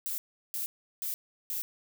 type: noise bursts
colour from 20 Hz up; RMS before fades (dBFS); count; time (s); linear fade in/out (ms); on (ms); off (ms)
violet; -34; 4; 0.06-1.62; 0; 120; 360
effects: none